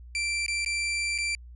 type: tone with dropouts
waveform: sawtooth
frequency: 2349 Hz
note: D7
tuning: in tune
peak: -23 dBFS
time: 0.15-1.35 s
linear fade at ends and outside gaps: 1 ms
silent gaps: 0.463-0.481 / 0.648-0.661 / 1.179-1.185 s
effects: added 60 Hz sine -43 dBFS peak until 1.55 s + resampled to 24000 Hz